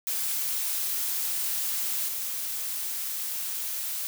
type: noise with level steps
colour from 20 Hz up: blue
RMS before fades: -29 / -32 dBFS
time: 0.07-4.07 s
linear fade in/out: 0 ms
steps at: 2.08 s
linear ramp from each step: 2 ms
effects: none